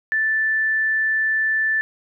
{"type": "tone", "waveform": "sine", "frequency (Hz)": 1760, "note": "A6", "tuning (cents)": 0, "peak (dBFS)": -17, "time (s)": [0.12, 1.81], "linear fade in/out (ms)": 0, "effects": []}